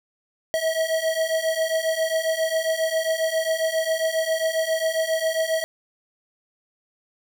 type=beating tone pair; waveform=square; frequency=640 / 647.4 Hz; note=D#5 / E5; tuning=+49 / -31 cents; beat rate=7.4 Hz; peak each=-26 / -24 dBFS; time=0.54-5.64 s; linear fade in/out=0 ms; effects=none